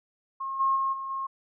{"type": "tone with level steps", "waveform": "sine", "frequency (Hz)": 1077, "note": "C6", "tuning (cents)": 50, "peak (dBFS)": [-30, -21, -24, -32, -29], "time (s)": [0.4, 1.27], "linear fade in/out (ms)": 10, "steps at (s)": [0.59, 0.75, 0.92, 1.09], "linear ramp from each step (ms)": 20, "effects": []}